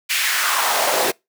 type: noise with high-pass filter sweep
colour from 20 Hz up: pink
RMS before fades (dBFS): -19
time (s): 0.09-1.12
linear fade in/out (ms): 20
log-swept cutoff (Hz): 2500 to 400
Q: 2.1
effects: noise-tail reverb RT60 0.2 s tail -25 dB re dry